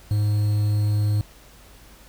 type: tone with quantisation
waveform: triangle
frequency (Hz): 104.5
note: G#2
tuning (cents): +11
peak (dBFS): -16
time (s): 0.11-1.21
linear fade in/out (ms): 0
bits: 7
effects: added 50 Hz sine -50 dBFS peak until 2.08 s + pink hiss -50 dBFS RMS until 2.08 s